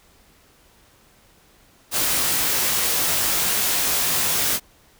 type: noise with comb filter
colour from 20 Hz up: white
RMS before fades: -21 dBFS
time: 1.91-4.6 s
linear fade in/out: 50 ms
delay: 19 ms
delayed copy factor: +0.95
effects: pink hiss -55 dBFS RMS until 4.99 s